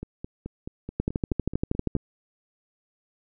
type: two click trains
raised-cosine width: 3 ms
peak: -21 / -11 dBFS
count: 10 / 13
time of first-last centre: 0.03-1.965 / 1-1.952 s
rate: 4.65 / 12.6 Hz
effects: none